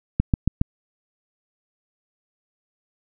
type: click train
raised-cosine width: 5 ms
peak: -5 dBFS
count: 4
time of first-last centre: 0.2-0.614 s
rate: 7.24 Hz
effects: none